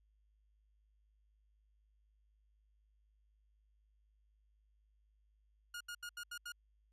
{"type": "tone bursts", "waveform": "sawtooth", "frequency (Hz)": 1430, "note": "F6", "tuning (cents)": 41, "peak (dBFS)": -40, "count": 6, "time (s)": [5.74, 6.521], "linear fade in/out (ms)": 5, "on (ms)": 66, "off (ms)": 77, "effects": ["added 52 Hz sine -70 dBFS peak until 6.92 s", "resampled to 32000 Hz"]}